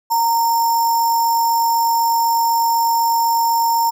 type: tone with sample-and-hold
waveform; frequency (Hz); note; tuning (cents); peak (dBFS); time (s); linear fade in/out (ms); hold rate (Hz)
sine; 924; A#5; -16; -13; 0.1-3.91; 20; 6300
effects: none